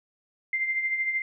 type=tone with tremolo; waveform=sine; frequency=2091 Hz; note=C7; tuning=2 cents flat; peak=-22 dBFS; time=0.53-1.22 s; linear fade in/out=2 ms; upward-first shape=triangle; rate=13 Hz; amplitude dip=60%; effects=none